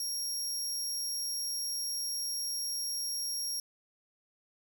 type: tone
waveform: 25% pulse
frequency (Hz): 5588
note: F8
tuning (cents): 0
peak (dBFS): -28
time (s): 0-3.6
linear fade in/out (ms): 2
effects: none